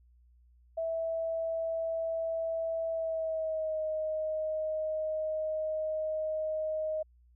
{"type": "tone with pitch glide", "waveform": "sine", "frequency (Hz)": [655, 624.3], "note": ["E5", "D#5"], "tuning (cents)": [-11, 6], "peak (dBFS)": -30, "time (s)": [0.77, 7.03], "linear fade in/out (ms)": 10, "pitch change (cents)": -83, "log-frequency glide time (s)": [2.91, 3.82], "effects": ["added 60 Hz sine -59 dBFS peak until 7.35 s"]}